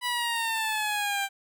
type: exponential sweep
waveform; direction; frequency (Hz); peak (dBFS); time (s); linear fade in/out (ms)
15% pulse; down; 987.8 to 784; -20; 0.01-1.29; 50
effects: none